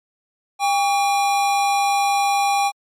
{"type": "tone pair together", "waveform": "square", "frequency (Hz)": [802, 1133], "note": ["G5", "C#6"], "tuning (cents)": [39, 37], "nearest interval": "tritone", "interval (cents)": 598, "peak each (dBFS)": [-17, -27], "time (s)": [0.59, 2.72], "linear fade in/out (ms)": 50, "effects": ["low-pass 11000 Hz 12 dB/octave", "MP3 64 kbps"]}